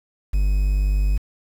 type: tone with quantisation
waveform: triangle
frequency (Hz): 49.48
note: G1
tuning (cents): +17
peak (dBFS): -14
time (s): 0.33-1.18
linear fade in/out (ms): 10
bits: 7
effects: none